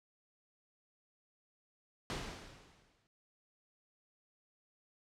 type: noise with exponential decay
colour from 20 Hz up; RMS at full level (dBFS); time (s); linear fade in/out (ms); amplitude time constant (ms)
pink; -38; 2.1-3.07; 0; 210
effects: low-pass 6000 Hz 12 dB/octave